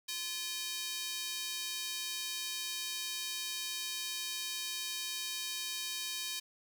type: tone with high-pass filter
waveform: square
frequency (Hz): 345.7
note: F4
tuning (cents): -18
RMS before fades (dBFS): -39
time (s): 0.08-6.4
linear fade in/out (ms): 10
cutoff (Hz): 3600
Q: 1.3
effects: none